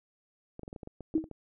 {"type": "clicks", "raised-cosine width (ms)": 2, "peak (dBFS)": -29, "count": 12, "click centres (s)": [0.594, 0.633, 0.679, 0.729, 0.762, 0.832, 0.874, 1.007, 1.141, 1.18, 1.241, 1.313]}
{"type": "tone with exponential decay", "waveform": "sine", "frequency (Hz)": 317.6, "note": "D#4", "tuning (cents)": 36, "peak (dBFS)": -20, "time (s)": [1.15, 1.29], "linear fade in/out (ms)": 5, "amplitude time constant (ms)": 30}
{"effects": []}